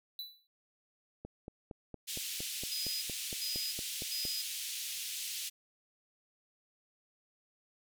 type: tone with exponential decay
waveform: square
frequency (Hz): 3972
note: B7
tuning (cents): +9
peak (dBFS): -37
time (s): 0.19-0.47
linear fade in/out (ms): 1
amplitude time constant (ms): 59
type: click train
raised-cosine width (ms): 2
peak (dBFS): -30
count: 14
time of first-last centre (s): 1.25-4.252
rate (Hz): 4.33
type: band-pass noise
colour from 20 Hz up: pink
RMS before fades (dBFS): -40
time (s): 2.07-5.5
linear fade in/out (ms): 20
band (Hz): 2800 to 16000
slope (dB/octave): 24
type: tone bursts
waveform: square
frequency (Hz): 4978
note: D#8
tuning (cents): 0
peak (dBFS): -37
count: 3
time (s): 2.71-4.42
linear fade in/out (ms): 10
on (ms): 310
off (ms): 390
effects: none